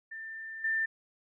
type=tone with level steps; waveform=sine; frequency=1788 Hz; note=A6; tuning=27 cents sharp; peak=-39 / -27 dBFS; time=0.11-0.86 s; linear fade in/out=10 ms; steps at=0.64 s; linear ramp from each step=5 ms; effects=none